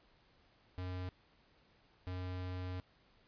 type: tone bursts at uneven times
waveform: square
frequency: 91.4 Hz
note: F#2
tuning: 21 cents flat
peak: -40 dBFS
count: 2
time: 0.78-1.09 / 2.07-2.8 s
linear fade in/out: 0 ms
effects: pink hiss -69 dBFS RMS until 3.27 s + resampled to 11025 Hz